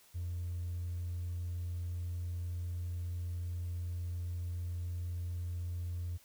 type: tone with hard clipping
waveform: sine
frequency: 87.31 Hz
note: F2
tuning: in tune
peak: -36 dBFS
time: 0.14-6.18 s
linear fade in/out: 20 ms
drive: 1 dB
effects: white hiss -63 dBFS RMS until 6.24 s